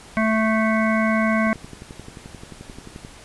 harmonic tone, 220 Hz, A3, in tune, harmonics 1 / 3 / 5 / 7 / 9 / 10, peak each -19 / -24 / -26 / -27 / -29 / -29 dBFS, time 0.17-1.53 s, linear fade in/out 0 ms
click train, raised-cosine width 3 ms, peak -24 dBFS, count 19, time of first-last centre 1.47-3.049 s, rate 11.4 Hz
effects pink hiss -44 dBFS RMS until 3.24 s + resampled to 24000 Hz

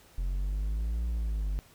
triangle linear two-way sweep, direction up then down, 43.65 to 58.7 to 48.02 Hz, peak -26 dBFS, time 0.18-1.59 s, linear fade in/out 0 ms, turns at 1.07 s, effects pink hiss -58 dBFS RMS until 1.74 s

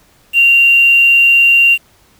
sine tone with quantisation, 2768 Hz, F7, 16 cents flat, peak -5 dBFS, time 0.33-1.78 s, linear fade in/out 50 ms, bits 5, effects pink hiss -50 dBFS RMS until 2.19 s

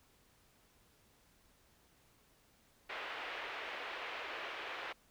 white band-pass noise, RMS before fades -44 dBFS, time 2.89-4.93 s, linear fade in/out 10 ms, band 380 to 2800 Hz, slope 24 dB/octave, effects pink hiss -69 dBFS RMS until 5.1 s

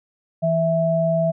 sine tone pair together, 164 / 657.3 Hz, E3 / E5, -9 / -5 cents, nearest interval 2 octaves, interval 2404 cents, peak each -21 / -18 dBFS, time 0.42-1.32 s, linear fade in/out 20 ms, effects none

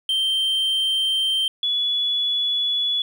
triangle / sine tone pair in turn, 3136 / 3412 Hz, G7 / G#7, 0 / +46 cents, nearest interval minor second, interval 146 cents, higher second, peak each -17 / -19 dBFS, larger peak first, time 0.09-1.48 / 1.63-3.02 s, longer neither, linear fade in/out 2 ms, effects 9-bit

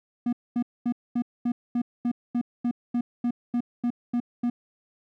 triangle tone bursts, 240.8 Hz, B3, 44 cents flat, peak -20 dBFS, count 15, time 0.26-4.5 s, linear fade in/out 5 ms, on 68 ms, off 230 ms, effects none

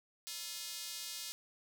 square tone with high-pass filter, 192.4 Hz, G3, 32 cents flat, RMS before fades -44 dBFS, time 0.27-1.32 s, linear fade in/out 0 ms, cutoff 4300 Hz, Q 1.2, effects none

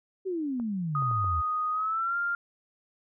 sine exponential sweep, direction down, 392 to 76 Hz, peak -28 dBFS, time 0.25-1.42 s, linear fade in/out 20 ms
clicks, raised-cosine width 1 ms, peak -31 dBFS, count 4, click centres 0.599 / 1.023 / 1.113 / 1.244 s
sine tone with pitch glide, 1244 to 1396.3 Hz, D#6 to F6, -1 to -1 cents, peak -26 dBFS, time 0.95-2.35 s, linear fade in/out 2 ms, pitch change +200 cents, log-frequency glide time 1.72-2.17 s
effects none

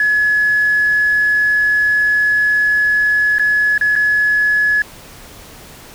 sine tone with dropouts, 1698 Hz, G#6, 38 cents sharp, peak -10 dBFS, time 0-4.82 s, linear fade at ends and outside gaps 2 ms, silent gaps 3.384-3.395 / 3.779-3.811 / 3.955-3.961 s, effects tanh soft clip ceiling -6 dBFS + pink hiss -38 dBFS RMS until 5.94 s

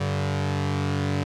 sawtooth tone pair together, 95.6 / 143.24 Hz, G2 / D3, -43 / -43 cents, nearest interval perfect fifth, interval 700 cents, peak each -22 dBFS, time 0-1.24 s, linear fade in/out 10 ms, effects low-pass 6000 Hz 12 dB/octave

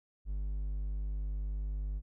triangle tone, 50.1 Hz, G1, 38 cents sharp, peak -31 dBFS, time 0.25-2.02 s, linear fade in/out 50 ms, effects none

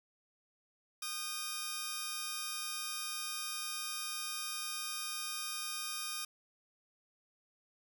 10% pulse tone cluster, 1228 / 1567 / 5510 Hz, D#6 / G6 / F8, -23 / -1 / -24 cents, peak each -33 / -39 / -36 dBFS, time 1.02-6.25 s, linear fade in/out 5 ms, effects none

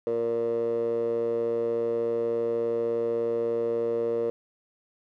15% pulse tone with band-pass filter, 116.54 Hz, A#2, in tune, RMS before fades -27 dBFS, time 0.07-4.3 s, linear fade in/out 0 ms, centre 500 Hz, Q 8.4, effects none

